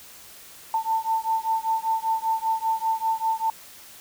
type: beating tone pair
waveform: sine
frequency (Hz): 891 / 896.1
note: A5 / A5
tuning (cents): +22 / +31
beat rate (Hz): 5.1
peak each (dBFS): -25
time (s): 0.74-3.5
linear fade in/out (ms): 2
effects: white hiss -46 dBFS RMS until 4 s